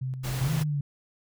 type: tone with tremolo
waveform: sine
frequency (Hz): 129.9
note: C3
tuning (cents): -12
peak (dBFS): -28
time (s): 0.01-0.63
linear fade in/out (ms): 10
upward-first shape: square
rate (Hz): 3.9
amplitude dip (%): 45
type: noise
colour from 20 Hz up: pink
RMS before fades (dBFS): -36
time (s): 0.23-0.64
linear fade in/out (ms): 20
type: linear two-way sweep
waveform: sine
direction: up then down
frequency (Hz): 123.47 to 160.8 to 140.2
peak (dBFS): -25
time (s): 0.41-0.81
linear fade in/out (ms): 5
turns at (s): 0.53
effects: none